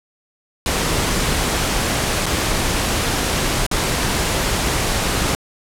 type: noise with dropouts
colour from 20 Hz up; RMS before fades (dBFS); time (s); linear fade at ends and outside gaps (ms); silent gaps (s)
pink; -19; 0.66-5.35; 1; 2.258-2.264 / 3.665-3.713
effects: low-pass 11000 Hz 12 dB/octave